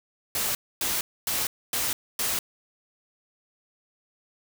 white noise bursts, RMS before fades -27 dBFS, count 5, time 0.35-2.39 s, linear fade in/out 2 ms, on 200 ms, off 260 ms, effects none

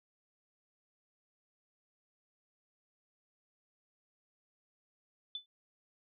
sine tone with exponential decay, 3499 Hz, A7, 10 cents flat, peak -34 dBFS, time 5.35-5.46 s, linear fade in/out 2 ms, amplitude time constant 23 ms, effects none

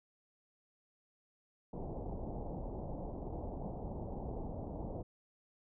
pink low-pass noise, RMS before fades -42 dBFS, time 1.73-5.03 s, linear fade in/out 5 ms, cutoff 850 Hz, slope 48 dB/octave, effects none

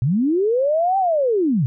sine linear two-way sweep, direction up then down, 111.3 to 790 to 111.3 Hz, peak -15 dBFS, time 0.02-1.66 s, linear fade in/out 0 ms, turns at 0.98 s, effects none

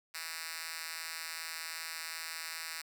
5% pulse tone with high-pass filter, 162.6 Hz, E3, 23 cents flat, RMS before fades -42 dBFS, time 0.14-2.82 s, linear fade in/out 10 ms, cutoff 2500 Hz, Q 0.81, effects none

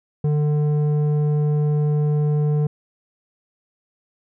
square tone with low-pass filter, 149 Hz, D3, 25 cents sharp, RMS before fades -19 dBFS, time 0.24-2.67 s, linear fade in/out 5 ms, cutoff 430 Hz, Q 0.88, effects none

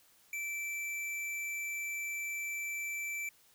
sine tone with hard clipping, 2330 Hz, D7, 14 cents flat, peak -37 dBFS, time 0.33-3.29 s, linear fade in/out 2 ms, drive 15 dB, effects white hiss -65 dBFS RMS until 3.54 s

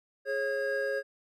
triangle tone cluster, 417.8 / 545 / 1632 Hz, G#4 / C#5 / G#6, +10 / -29 / -31 cents, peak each -33 / -29 / -32 dBFS, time 0.25-1.03 s, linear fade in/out 50 ms, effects none

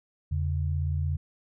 sine tone pair together, 83.54 / 140.5 Hz, E2 / C#3, +24 / +24 cents, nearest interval major sixth, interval 900 cents, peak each -26 / -31 dBFS, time 0.31-1.17 s, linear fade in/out 10 ms, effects none

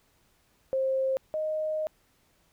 sine tone pair in turn, 530 / 621.1 Hz, C5 / D#5, +22 / -3 cents, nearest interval minor third, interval 275 cents, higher second, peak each -24 / -27 dBFS, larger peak first, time 0.73-1.17 / 1.34-1.87 s, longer second, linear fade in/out 0 ms, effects pink hiss -67 dBFS RMS until 2.52 s

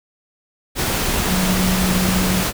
sine tone in noise, 185 Hz, F#3, in tune, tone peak -18 dBFS, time 1.27-2.45 s, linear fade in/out 50 ms, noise pink, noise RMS -20 dBFS, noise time 0.75-2.53 s, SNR -1 dB, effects none

